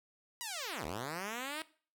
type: linear two-way sweep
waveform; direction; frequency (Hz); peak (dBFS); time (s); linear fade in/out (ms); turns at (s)
5% pulse; down then up; 993 to 69.3 to 322.8; -27; 0.41-1.62; 0; 0.85
effects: noise-tail reverb RT60 0.4 s tail -18 dB re dry